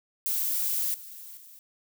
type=noise with level steps; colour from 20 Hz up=violet; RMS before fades=-28 / -44 / -50 dBFS; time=0.26-1.59 s; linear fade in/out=0 ms; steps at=0.94 / 1.37 s; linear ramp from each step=2 ms; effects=none